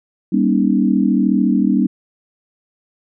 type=chord; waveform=sine; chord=Eb dominant seventh; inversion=first; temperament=equal with one note detuned; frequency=196 / 238.1 / 277.2 / 311.1 Hz; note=G3 / Bb3 / Db4 / Eb4; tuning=0 / +37 / 0 / 0 cents; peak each=-16 / -17 / -18 / -20 dBFS; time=0.32-1.87 s; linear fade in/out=10 ms; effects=none